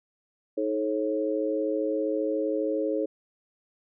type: tone cluster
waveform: sine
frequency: 315.1 / 430.3 / 543 Hz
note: D#4 / A4 / C#5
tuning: +22 / -39 / -36 cents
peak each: -29 dBFS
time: 0.57-3.06 s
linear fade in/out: 10 ms
effects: none